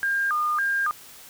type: tone with vibrato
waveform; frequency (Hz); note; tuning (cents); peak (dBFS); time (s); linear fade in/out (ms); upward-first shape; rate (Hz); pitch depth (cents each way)
sine; 1396.9; F6; 0; -21; 0.03-0.91; 0; square; 1.8; 240
effects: white hiss -46 dBFS RMS until 1.29 s